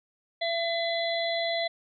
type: harmonic tone with a mistuned harmonic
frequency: 673 Hz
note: E5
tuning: 36 cents sharp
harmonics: 1 / 3 / 5 / 6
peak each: -28 / -33 / -36 / -34 dBFS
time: 0.41-1.68 s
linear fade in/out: 10 ms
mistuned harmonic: 5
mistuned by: +28 cents
effects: none